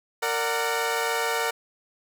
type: chord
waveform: 15% pulse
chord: Bb augmented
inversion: none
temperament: equal with one note detuned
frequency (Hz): 460.5 / 587.3 / 740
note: Bb4 / D5 / F#5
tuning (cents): -21 / 0 / 0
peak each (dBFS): -20 / -25 / -23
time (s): 0.22-1.51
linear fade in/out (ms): 10
effects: none